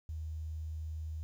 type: tone with quantisation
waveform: sine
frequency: 78.8 Hz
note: D#2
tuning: 23 cents sharp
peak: -37 dBFS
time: 0.09-1.23 s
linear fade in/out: 0 ms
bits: 11
effects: none